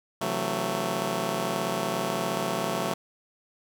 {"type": "chord", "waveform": "10% pulse", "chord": "F# half-diminished seventh", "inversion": "second", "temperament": "just", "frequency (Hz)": [133.2, 166.5, 185, 222], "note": ["C3", "E3", "F#3", "A3"], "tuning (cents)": [31, 18, 0, 16], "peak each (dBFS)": [-27, -27, -23, -24], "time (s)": [0.21, 2.94], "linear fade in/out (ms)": 5, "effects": []}